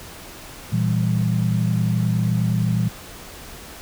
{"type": "chord", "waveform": "sine", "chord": "E diminished", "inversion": "second", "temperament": "equal", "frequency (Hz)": [116.54, 164.81, 196], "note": ["Bb2", "E3", "G3"], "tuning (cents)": [0, 0, 0], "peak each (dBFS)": [-20, -22, -24], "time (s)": [0.72, 2.89], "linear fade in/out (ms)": 10, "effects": ["pink hiss -39 dBFS RMS until 3.81 s"]}